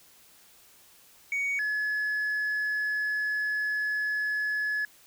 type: tone pair in turn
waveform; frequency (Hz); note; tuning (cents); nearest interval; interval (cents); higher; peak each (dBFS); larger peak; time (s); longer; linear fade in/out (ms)
sine; 2240 / 1703.7; C#7 / G#6; +18 / +44; perfect fourth; 474; first; -24; neither; 1.32-1.59 / 1.59-4.85; second; 2
effects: tanh soft clip ceiling -25 dBFS + white hiss -57 dBFS RMS until 5.06 s